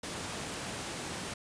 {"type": "high-pass noise", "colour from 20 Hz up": "pink", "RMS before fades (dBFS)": -39, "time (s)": [0.03, 1.34], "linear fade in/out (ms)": 5, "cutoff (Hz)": 100, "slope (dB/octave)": 12, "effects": ["resampled to 22050 Hz"]}